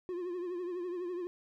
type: tone with vibrato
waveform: triangle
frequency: 355.8 Hz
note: F4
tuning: 32 cents sharp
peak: -33 dBFS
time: 0.09-1.27 s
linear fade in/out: 0 ms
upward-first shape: triangle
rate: 12 Hz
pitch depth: 80 cents each way
effects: none